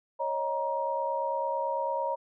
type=tone cluster; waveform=sine; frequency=550 / 619 / 945 Hz; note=C#5 / D#5 / A#5; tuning=-14 / -9 / +23 cents; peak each=-32 / -35 / -30 dBFS; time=0.19-2.16 s; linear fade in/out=20 ms; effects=none